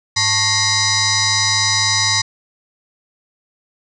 sine tone with frequency modulation, 103.83 Hz, G#2, in tune, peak -13 dBFS, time 0.16-2.22 s, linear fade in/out 10 ms, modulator 992 Hz, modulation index 6.3, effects none

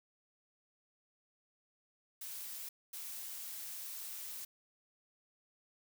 blue noise bursts at uneven times, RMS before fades -45 dBFS, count 2, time 2.21-2.69 / 2.93-4.45 s, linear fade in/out 5 ms, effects none

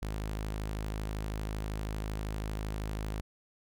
sawtooth tone, 52.7 Hz, G#1, 26 cents sharp, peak -30 dBFS, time 0.02-3.21 s, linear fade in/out 5 ms, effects none

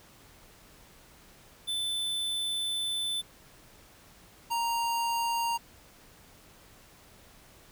square tone pair in turn, 3520 / 932.3 Hz, A7 / A#5, 0 / 0 cents, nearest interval octave + major seventh, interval 2300 cents, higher first, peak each -30 / -28 dBFS, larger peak second, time 1.67-3.22 / 4.5-5.58 s, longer first, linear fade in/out 20 ms, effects pink hiss -56 dBFS RMS until 7.71 s

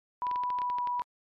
sine tone with pitch glide, 987.8 to 978.7 Hz, B5 to B5, 0 to -16 cents, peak -28 dBFS, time 0.22-1.02 s, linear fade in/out 0 ms, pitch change -16 cents, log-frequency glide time 0.59-0.83 s
clicks, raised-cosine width 0.3 ms, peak -26 dBFS, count 11, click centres 0.268 / 0.313 / 0.359 / 0.436 / 0.503 / 0.587 / 0.618 / 0.7 / 0.785 / 0.873 / 0.996 s
effects MP3 64 kbps

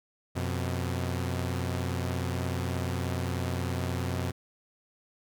sawtooth tone pair together, 89.59 / 126 Hz, F2 / B2, +45 / +35 cents, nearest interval tritone, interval 590 cents, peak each -27 / -29 dBFS, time 0.35-4.32 s, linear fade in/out 20 ms, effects none

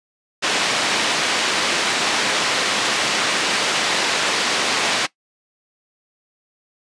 white band-pass noise, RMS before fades -20 dBFS, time 0.42-5.07 s, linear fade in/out 20 ms, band 220 to 4000 Hz, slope 12 dB/octave, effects noise-tail reverb RT60 0.1 s tail -19 dB re dry + resampled to 22050 Hz

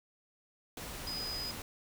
sine tone in noise, 4978 Hz, D#8, in tune, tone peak -37 dBFS, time 1.07-1.51 s, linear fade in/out 2 ms, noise pink, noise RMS -43 dBFS, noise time 0.77-1.62 s, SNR +3 dB, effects none

